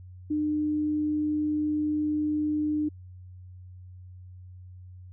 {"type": "tone", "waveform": "sine", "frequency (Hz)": 301.9, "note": "D4", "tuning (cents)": 48, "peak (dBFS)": -24, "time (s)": [0.3, 2.89], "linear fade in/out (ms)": 10, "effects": ["added 91 Hz sine -43 dBFS peak until 5.12 s"]}